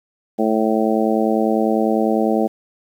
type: harmonic tone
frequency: 110 Hz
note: A2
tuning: in tune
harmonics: 2 / 3 / 4 / 5 / 6 / 7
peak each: -19 / -21 / -22 / -23 / -24 / -24 dBFS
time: 0.38-2.48 s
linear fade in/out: 20 ms
effects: 8-bit